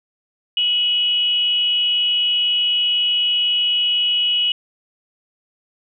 sine tone with frequency modulation, 2934 Hz, F#7, 15 cents flat, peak -15 dBFS, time 0.57-4.52 s, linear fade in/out 2 ms, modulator 384 Hz, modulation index 0.3, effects none

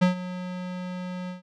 square tone with ADSR envelope, 181.5 Hz, F#3, 33 cents flat, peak -16 dBFS, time 0.01-1.42 s, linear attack 15 ms, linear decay 120 ms, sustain -16 dB, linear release 130 ms, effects low-pass 4000 Hz 12 dB/octave

